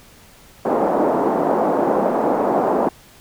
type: band-pass noise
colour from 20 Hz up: white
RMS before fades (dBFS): -18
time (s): 0.65-2.89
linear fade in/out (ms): 5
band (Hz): 210 to 840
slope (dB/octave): 24
effects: pink hiss -47 dBFS RMS until 3.2 s